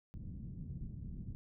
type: low-pass noise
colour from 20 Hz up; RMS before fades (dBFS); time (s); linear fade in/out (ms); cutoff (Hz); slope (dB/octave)
white; -45; 0.14-1.35; 0; 180; 24
effects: none